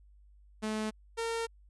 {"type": "tone pair in turn", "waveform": "sawtooth", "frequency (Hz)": [216.2, 458.1], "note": ["A3", "A#4"], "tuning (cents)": [-30, -30], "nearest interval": "octave + minor second", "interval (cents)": 1300, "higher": "second", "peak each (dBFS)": -28, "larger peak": "neither", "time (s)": [[0.62, 0.91], [1.17, 1.47]], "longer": "second", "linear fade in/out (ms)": 20, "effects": ["added 50 Hz sine -56 dBFS peak until 1.69 s", "resampled to 24000 Hz"]}